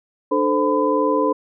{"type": "tone cluster", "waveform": "sine", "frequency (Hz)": [297.9, 436.9, 519, 1007], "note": ["D4", "A4", "C5", "B5"], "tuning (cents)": [25, -12, -14, 33], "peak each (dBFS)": -21, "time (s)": [0.31, 1.33], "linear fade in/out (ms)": 10, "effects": []}